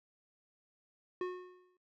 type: tone with exponential decay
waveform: square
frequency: 363.6 Hz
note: F#4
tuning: 30 cents flat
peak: -33 dBFS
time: 1.21-1.77 s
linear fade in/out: 2 ms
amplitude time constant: 120 ms
effects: noise-tail reverb RT60 0.1 s tail -22 dB re dry + low-pass 2000 Hz 12 dB/octave